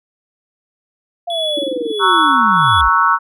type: linear sweep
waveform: sine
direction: down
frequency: 700 to 43.65 Hz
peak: -19 dBFS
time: 1.27-2.89 s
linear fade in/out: 10 ms
type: tone with tremolo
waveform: triangle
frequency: 3400 Hz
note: G#7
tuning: 40 cents sharp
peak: -16 dBFS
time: 1.3-2.81 s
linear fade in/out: 2 ms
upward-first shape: sine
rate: 1.5 Hz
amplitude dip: 95%
type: tone bursts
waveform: sine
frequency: 314.7 Hz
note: D#4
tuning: 20 cents sharp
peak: -18 dBFS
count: 8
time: 1.57-1.92 s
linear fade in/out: 5 ms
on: 21 ms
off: 26 ms
type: chord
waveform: sine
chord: F# dominant seventh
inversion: first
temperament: equal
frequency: 932.3 / 1108.7 / 1318.5 / 1480 Hz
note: A#5 / C#6 / E6 / F#6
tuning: 0 / 0 / 0 / 0 cents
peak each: -17 / -14 / -14 / -17 dBFS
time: 1.99-3.19 s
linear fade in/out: 50 ms
effects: none